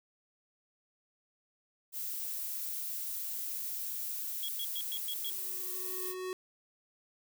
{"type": "noise", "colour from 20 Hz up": "violet", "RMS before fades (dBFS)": -38, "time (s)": [1.92, 6.15], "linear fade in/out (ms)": 50}
{"type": "tone bursts", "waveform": "sine", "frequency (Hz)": 3322, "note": "G#7", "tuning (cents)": 0, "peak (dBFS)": -37, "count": 6, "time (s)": [4.43, 5.298], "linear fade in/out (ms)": 0, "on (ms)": 53, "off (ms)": 110}
{"type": "tone with exponential growth", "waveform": "square", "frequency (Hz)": 370, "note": "F#4", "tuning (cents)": 0, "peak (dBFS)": -35, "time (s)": [4.81, 6.33], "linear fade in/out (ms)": 1, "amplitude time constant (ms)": 330}
{"effects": []}